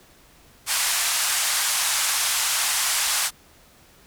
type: band-pass noise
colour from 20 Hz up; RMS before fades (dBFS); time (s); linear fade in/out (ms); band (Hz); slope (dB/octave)
white; -23; 0.66-3.31; 50; 780 to 11000; 24
effects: pink hiss -53 dBFS RMS until 4.06 s